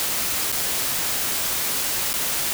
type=noise with dropouts; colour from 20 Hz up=white; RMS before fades=-24 dBFS; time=0-2.53 s; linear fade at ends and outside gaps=0 ms; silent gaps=0.518-0.525 / 2.131-2.139 s; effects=none